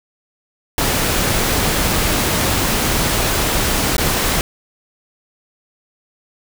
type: noise with dropouts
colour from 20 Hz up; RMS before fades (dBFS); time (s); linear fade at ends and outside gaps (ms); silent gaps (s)
pink; -17; 0.78-4.41; 1; 3.967-3.981
effects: none